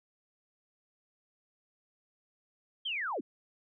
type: linear sweep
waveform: sine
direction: down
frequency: 3288 to 193 Hz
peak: -32 dBFS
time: 2.85-3.21 s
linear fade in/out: 10 ms
effects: none